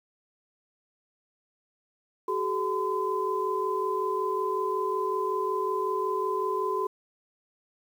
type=tone cluster; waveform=sine; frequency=379.9 / 425.3 / 1019 Hz; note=F#4 / G#4 / C6; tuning=+46 / +41 / -46 cents; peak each=-30 / -31 / -29 dBFS; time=2.28-6.87 s; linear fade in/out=5 ms; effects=9-bit